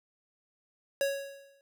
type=tone with exponential decay; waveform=square; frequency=554.4 Hz; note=C#5; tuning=in tune; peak=-25 dBFS; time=1.01-1.61 s; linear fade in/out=1 ms; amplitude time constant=130 ms; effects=none